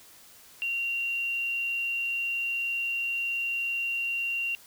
sine tone, 2761 Hz, F7, 20 cents flat, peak -27 dBFS, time 0.62-4.55 s, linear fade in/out 0 ms, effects white hiss -53 dBFS RMS until 4.66 s

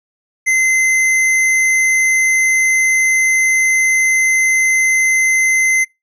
square tone, 2063 Hz, C7, 25 cents flat, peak -11 dBFS, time 0.46-5.85 s, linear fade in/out 20 ms, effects noise-tail reverb RT60 0.2 s tail -25 dB re dry + low-pass 11000 Hz 12 dB/octave

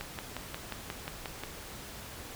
click train, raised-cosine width 0.3 ms, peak -20 dBFS, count 9, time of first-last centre 0.01-1.436 s, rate 5.61 Hz, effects pink hiss -45 dBFS RMS until 2.35 s

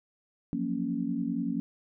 sine chord, Gb major seventh, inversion third, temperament equal, 174.61 / 185 / 233.1 / 277.2 Hz, F3 / Gb3 / Bb3 / Db4, 0 / 0 / 0 / 0 cents, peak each -36 / -37 / -32 / -32 dBFS, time 0.53-1.6 s, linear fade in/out 0 ms, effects none

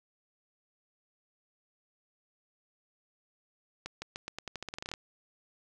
accelerating click train, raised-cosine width 0.2 ms, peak -21 dBFS, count 16, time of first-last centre 3.86-4.938 s, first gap 160 ms, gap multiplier 0.87, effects none

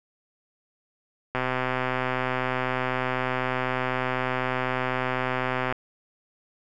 click train, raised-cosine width 0.5 ms, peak -11 dBFS, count 561, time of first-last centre 1.35-5.725 s, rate 128 Hz, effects none

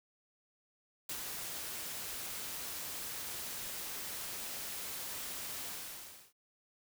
white noise with ADSR envelope, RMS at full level -39 dBFS, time 1.09-6.33 s, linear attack 4 ms, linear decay 78 ms, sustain -3 dB, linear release 680 ms, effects none

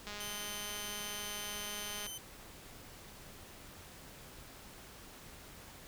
click train, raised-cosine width 0.2 ms, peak -27 dBFS, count 414, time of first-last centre 0.07-2.065 s, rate 207 Hz
15% pulse tone, 3069 Hz, G7, 37 cents flat, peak -35 dBFS, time 0.2-2.18 s, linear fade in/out 5 ms
effects pink hiss -53 dBFS RMS until 5.87 s

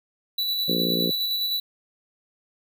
square tone with tremolo, 3951 Hz, B7, in tune, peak -23 dBFS, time 0.38-1.6 s, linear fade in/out 5 ms, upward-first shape square, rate 9.7 Hz, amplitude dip 25%
harmonic tone, 58.1 Hz, A#1, 5 cents flat, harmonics 3 / 4 / 5 / 6 / 7 / 8 / 9, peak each -29 / -30 / -31 / -32 / -32 / -33 / -34 dBFS, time 0.68-1.11 s, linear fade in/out 5 ms
effects none

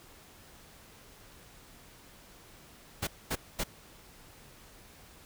pink noise bursts, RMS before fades -32 dBFS, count 3, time 3.02-3.639 s, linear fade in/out 10 ms, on 53 ms, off 230 ms, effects pink hiss -55 dBFS RMS until 5.25 s

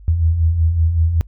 sine beating tone pair, 77.78 / 83.08 Hz, D#2 / E2, 0 / +14 cents, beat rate 5.3 Hz, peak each -22 / -13 dBFS, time 0.08-1.21 s, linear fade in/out 0 ms, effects noise-tail reverb RT60 0.1 s tail -25 dB re dry + added 50 Hz sine -37 dBFS peak until 1.27 s

